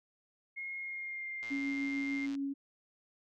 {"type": "tone with pitch glide", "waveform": "sine", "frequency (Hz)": [2151, 2108], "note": ["C7", "C7"], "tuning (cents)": [47, 12], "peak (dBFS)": -38, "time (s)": [0.56, 2.27], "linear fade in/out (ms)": 20, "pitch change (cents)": -35, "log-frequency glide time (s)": [0.78, 1.28]}
{"type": "click train", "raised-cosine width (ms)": 0.2, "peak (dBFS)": -33, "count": 107, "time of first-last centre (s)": [1.43, 2.352], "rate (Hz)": 115}
{"type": "tone with tremolo", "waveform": "sine", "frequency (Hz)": 277.2, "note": "C#4", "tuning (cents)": 0, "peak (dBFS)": -32, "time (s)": [1.5, 2.54], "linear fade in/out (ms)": 20, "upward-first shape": "triangle", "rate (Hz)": 6.7, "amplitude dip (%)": 25}
{"effects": []}